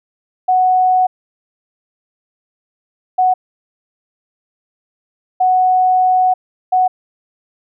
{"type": "tone bursts at uneven times", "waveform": "sine", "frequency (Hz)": 740, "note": "F#5", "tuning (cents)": 0, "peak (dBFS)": -9, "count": 4, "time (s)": [[0.48, 1.07], [3.18, 3.34], [5.4, 6.34], [6.72, 6.88]], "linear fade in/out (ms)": 10, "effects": []}